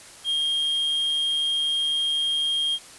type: tone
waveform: triangle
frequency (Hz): 3226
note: G7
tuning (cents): +49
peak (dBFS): -20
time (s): 0.24-2.79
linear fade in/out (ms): 50
effects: white hiss -45 dBFS RMS until 2.98 s + resampled to 24000 Hz